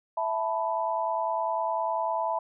sine chord, E suspended fourth, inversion none, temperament just, 659.3 / 879 / 988.9 Hz, E5 / A5 / B5, 0 / -2 / +2 cents, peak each -30 dBFS, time 0.17-2.39 s, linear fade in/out 5 ms, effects none

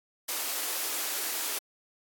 white high-pass noise, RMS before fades -32 dBFS, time 0.28-1.59 s, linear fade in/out 10 ms, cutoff 280 Hz, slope 48 dB/octave, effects AAC 64 kbps

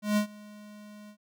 square tone with ADSR envelope, 209.1 Hz, G#3, 12 cents sharp, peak -22 dBFS, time 0.02-1.17 s, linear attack 150 ms, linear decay 96 ms, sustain -24 dB, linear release 78 ms, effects none

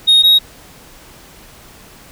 sine tone pair in turn, 3729 / 3781 Hz, A#7 / A#7, 0 / +24 cents, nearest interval unison, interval 24 cents, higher second, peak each -3 dBFS, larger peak neither, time 0.07-0.23 / 0.23-0.39 s, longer neither, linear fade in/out 20 ms, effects tanh soft clip ceiling -5 dBFS + pink hiss -41 dBFS RMS until 2.11 s

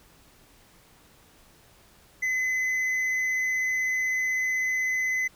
triangle tone with hard clipping, 2029 Hz, B6, 46 cents sharp, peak -25 dBFS, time 2.22-5.28 s, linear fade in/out 10 ms, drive 7 dB, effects pink hiss -57 dBFS RMS until 5.35 s

